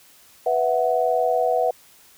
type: chord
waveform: sine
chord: B suspended fourth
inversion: none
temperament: equal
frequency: 493.9 / 659.3 / 740 Hz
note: B4 / E5 / F#5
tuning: 0 / 0 / 0 cents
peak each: -22 dBFS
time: 0.46-1.71 s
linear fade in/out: 5 ms
effects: white hiss -52 dBFS RMS until 2.17 s